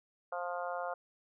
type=harmonic tone; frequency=176.2 Hz; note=F3; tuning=16 cents sharp; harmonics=3 / 4 / 5 / 6 / 7 / 8; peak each=-40 / -39 / -45 / -45 / -45 / -45 dBFS; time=0.32-0.94 s; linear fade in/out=5 ms; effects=none